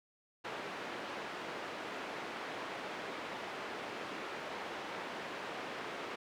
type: band-pass noise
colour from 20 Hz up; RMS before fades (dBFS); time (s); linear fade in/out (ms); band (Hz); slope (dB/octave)
pink; -43; 0.44-6.16; 10; 350 to 2600; 12
effects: none